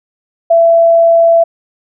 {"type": "tone", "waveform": "sine", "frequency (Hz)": 669, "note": "E5", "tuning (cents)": 25, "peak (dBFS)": -4, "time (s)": [0.5, 1.44], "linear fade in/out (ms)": 10, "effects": []}